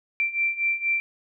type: beating tone pair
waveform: sine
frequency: 2349 / 2353.2 Hz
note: D7 / D7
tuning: 0 / +3 cents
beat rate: 4.2 Hz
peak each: -27 / -24 dBFS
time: 0.2-1 s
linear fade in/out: 0 ms
effects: none